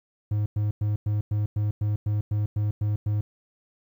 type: tone bursts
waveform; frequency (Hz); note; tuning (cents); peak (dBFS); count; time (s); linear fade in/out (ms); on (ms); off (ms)
triangle; 104.8; G#2; +16; -20; 12; 0.31-3.21; 5; 150; 100
effects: 10-bit